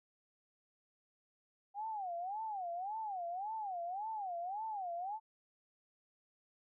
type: tone with vibrato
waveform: sine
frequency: 779 Hz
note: G5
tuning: 11 cents flat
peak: -38 dBFS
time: 1.74-5.2 s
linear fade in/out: 50 ms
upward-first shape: sine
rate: 1.8 Hz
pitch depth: 230 cents each way
effects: none